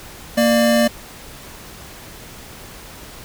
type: tone pair together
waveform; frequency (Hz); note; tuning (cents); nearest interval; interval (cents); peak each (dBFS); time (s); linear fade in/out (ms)
square; 232.2 / 595.7; A#3 / D5; -7 / +24; octave + major third; 1631; -16; 0.37-0.88; 10
effects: pink hiss -38 dBFS RMS until 3.24 s